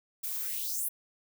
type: noise with high-pass filter sweep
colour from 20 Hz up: violet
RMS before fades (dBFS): -34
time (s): 0.23-0.89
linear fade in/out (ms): 10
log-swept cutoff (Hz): 490 to 12000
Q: 3.4
effects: none